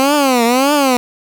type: tone with vibrato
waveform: 15% pulse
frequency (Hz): 261.6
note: C4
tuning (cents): 0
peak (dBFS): -4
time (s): 0-0.97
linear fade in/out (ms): 0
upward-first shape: triangle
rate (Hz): 1.7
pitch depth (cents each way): 240
effects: none